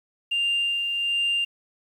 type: tone with tremolo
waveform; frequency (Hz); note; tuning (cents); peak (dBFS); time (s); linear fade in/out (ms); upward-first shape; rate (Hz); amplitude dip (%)
sine; 2794; F7; 0; -19; 0.31-1.45; 10; sine; 1.3; 40
effects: tanh soft clip ceiling -18 dBFS + 9-bit